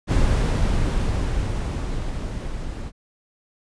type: noise with level ramp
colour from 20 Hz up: brown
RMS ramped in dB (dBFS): -17 to -31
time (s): 0.07-2.92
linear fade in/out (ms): 50
effects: resampled to 22050 Hz